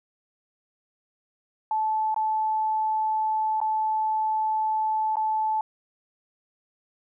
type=tone with dropouts; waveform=sine; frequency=870 Hz; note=A5; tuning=20 cents flat; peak=-22 dBFS; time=1.71-5.61 s; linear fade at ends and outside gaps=2 ms; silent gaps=2.144-2.162 / 3.603-3.614 / 5.157-5.168 s; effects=none